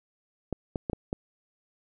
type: clicks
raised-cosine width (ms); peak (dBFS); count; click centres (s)
2; -16; 5; 0.527 / 0.758 / 0.898 / 0.932 / 1.129
effects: none